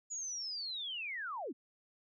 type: linear sweep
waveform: sine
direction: down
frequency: 6940 to 202.5 Hz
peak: -38 dBFS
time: 0.1-1.53 s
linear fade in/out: 20 ms
effects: none